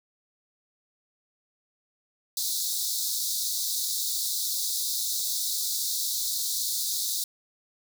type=high-pass noise; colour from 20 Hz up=pink; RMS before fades=-29 dBFS; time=2.37-7.24 s; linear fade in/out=2 ms; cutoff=3700 Hz; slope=96 dB/octave; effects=none